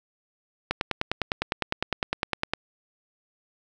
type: click train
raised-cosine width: 0.3 ms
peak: -8 dBFS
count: 19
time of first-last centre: 0.71-2.536 s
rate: 9.86 Hz
effects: none